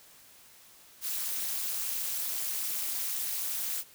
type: noise with amplitude modulation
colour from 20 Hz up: blue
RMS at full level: -29 dBFS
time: 1.01-3.84 s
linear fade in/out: 50 ms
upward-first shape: sine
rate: 268 Hz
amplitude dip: 100%
effects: white hiss -56 dBFS RMS until 3.94 s